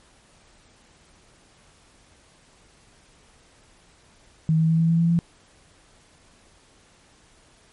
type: tone with pitch steps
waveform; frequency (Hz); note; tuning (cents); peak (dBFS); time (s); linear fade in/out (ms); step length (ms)
sine; 159.3 / 160.96 / 162.65 / 164.35 / 166.06 / 167.8 / 169.55; D#3 / E3 / E3 / E3 / E3 / E3 / E3; +41 / -41 / -23 / -5 / +13 / +31 / +49; -16; 4.49-5.19; 0; 100
effects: pink hiss -56 dBFS RMS until 7.72 s + MP3 48 kbps